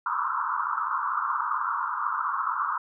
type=band-pass noise; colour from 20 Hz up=white; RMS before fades=-28 dBFS; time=0.06-2.78 s; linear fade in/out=5 ms; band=940 to 1400 Hz; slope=96 dB/octave; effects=none